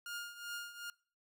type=tone with tremolo; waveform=sawtooth; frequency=1415 Hz; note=F6; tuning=22 cents sharp; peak=-36 dBFS; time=0.06-0.9 s; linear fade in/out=2 ms; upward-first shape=triangle; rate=2.6 Hz; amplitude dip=80%; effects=noise-tail reverb RT60 0.4 s tail -23 dB re dry